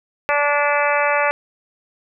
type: harmonic tone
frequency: 290.2 Hz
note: D4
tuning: 21 cents flat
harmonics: 2 / 3 / 4 / 5 / 6 / 7 / 8 / 9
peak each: -20 / -22 / -23 / -24 / -25 / -25 / -26 / -27 dBFS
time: 0.29-1.31 s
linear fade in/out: 0 ms
effects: none